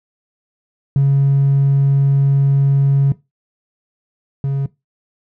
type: tone pair in turn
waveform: triangle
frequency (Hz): 138.59 / 137.91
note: C#3 / C#3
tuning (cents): 0 / -9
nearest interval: unison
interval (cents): 9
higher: first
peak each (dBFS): -6 / -13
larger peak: first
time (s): 0.96-3.12 / 4.44-4.66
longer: first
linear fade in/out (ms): 2
effects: noise-tail reverb RT60 0.2 s tail -20 dB re dry + tanh soft clip ceiling -7 dBFS